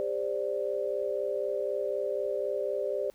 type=chord; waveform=sine; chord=G suspended fourth; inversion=none; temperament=equal with one note detuned; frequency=400.7 / 523.3 / 587.3 Hz; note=G4 / C5 / D5; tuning=+38 / 0 / 0 cents; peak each=-33 / -33 / -32 dBFS; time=0-3.1 s; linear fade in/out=0 ms; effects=pink hiss -64 dBFS RMS until 3.14 s